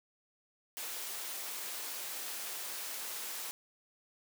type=high-pass noise; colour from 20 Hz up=white; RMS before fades=-41 dBFS; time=0.77-3.51 s; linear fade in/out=0 ms; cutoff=360 Hz; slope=12 dB/octave; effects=none